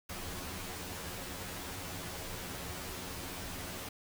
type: noise with comb filter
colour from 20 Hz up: pink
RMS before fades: -42 dBFS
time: 0.09-3.89 s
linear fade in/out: 5 ms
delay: 11 ms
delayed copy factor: +0.85
effects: none